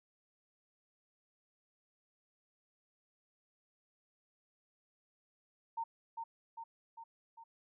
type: tone with echo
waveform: sine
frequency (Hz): 914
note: A#5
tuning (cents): -34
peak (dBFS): -35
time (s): 5.77-5.84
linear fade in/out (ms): 10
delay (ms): 400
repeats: 4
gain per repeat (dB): -4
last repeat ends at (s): 7.44
effects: none